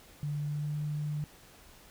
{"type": "tone with pitch glide", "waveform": "sine", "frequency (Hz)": [147, 149.31], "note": ["D3", "D3"], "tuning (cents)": [2, 29], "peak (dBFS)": -31, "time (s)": [0.23, 1.24], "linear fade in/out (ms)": 0, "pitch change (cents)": 27, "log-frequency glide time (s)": [0.43, 0.77], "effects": ["pink hiss -56 dBFS RMS until 1.9 s"]}